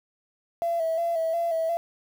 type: tone with vibrato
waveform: sine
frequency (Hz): 665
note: E5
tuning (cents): +15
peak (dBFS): -22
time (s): 0.62-1.77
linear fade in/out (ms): 0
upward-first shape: square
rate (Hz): 2.8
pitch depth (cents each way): 37
effects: tanh soft clip ceiling -19 dBFS + 8-bit